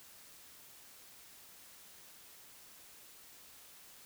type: silence
effects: white hiss -57 dBFS RMS until 4.05 s